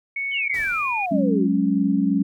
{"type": "tone with pitch glide", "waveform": "sine", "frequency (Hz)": [2217, 2446], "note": ["C#7", "D#7"], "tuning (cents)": [0, -30], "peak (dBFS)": -23, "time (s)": [0.16, 1.06], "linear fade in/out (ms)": 5, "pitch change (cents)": 170, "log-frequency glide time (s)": [0.47, 0.84]}
{"type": "exponential sweep", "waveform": "sine", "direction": "down", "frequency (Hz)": [3136, 325.5], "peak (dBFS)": -23, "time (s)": [0.31, 1.49], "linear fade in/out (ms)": 50}
{"type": "noise with exponential decay", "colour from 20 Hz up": "pink", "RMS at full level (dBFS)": -38, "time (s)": [0.54, 1.51], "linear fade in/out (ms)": 1, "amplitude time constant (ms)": 210}
{"type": "chord", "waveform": "sine", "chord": "F# suspended second", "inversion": "none", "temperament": "equal", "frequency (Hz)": [185, 207.7, 277.2], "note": ["F#3", "G#3", "C#4"], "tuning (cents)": [0, 0, 0], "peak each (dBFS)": [-22, -21, -20], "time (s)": [1.11, 2.23], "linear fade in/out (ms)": 10}
{"effects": ["MP3 96 kbps"]}